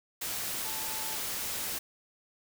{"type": "tone in noise", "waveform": "sine", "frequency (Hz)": 875, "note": "A5", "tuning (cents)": -10, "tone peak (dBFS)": -44, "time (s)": [0.64, 1.16], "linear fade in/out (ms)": 10, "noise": "white", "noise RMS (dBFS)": -35, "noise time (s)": [0.21, 1.79], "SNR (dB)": -12, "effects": []}